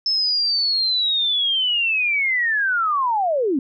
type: linear sweep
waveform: sine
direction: down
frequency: 5274 to 246.9 Hz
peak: -17 dBFS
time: 0.06-3.59 s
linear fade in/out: 2 ms
effects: none